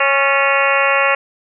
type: harmonic tone with a mistuned harmonic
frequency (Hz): 275.8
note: C#4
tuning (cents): -9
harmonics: 2 / 3 / 4 / 5 / 6 / 7 / 8 / 9 / 10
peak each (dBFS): -18 / -23 / -19 / -20 / -23 / -21 / -21 / -21 / -21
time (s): 0-1.15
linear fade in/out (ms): 5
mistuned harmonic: 6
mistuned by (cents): +70
effects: none